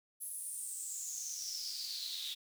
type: noise with high-pass filter sweep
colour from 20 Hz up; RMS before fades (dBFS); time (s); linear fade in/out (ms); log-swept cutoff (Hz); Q
pink; -42; 0.2-2.35; 20; 11000 to 3500; 8.4
effects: none